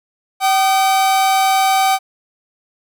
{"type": "tone pair together", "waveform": "45% pulse", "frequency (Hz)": [768.6, 1220], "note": ["G5", "D#6"], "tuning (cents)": [-34, -34], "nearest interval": "minor sixth", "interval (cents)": 800, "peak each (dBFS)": [-12, -22], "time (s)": [0.4, 1.99], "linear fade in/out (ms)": 50, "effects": []}